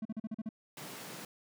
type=tone bursts; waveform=triangle; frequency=219.3 Hz; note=A3; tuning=6 cents flat; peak=-33 dBFS; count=7; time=0.02-0.491 s; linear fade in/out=5 ms; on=33 ms; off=40 ms
type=high-pass noise; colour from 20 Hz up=pink; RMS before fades=-46 dBFS; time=0.77-1.25 s; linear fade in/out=2 ms; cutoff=130 Hz; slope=48 dB/octave
effects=none